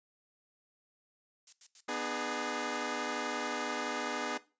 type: noise bursts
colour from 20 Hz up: violet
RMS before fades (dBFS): -45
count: 16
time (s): 1.47-3.626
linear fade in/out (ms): 2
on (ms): 56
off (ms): 84
type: chord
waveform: 10% pulse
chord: G# diminished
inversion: first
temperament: equal with one note detuned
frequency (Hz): 246.9 / 301.2 / 415.3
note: B3 / D4 / G#4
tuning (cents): 0 / +44 / 0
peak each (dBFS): -30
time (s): 1.88-4.38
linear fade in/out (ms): 10
effects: noise-tail reverb RT60 0.3 s tail -18 dB re dry + resampled to 16000 Hz